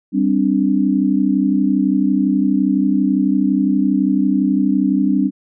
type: chord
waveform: sine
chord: G suspended fourth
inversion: none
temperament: equal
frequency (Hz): 196 / 261.6 / 293.7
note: G3 / C4 / D4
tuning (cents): 0 / 0 / 0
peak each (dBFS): -17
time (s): 0.12-5.31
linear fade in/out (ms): 50
effects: none